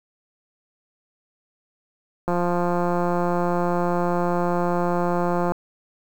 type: click train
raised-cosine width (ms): 1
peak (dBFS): -10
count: 568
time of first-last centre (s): 2.28-5.52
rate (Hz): 175
effects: 7-bit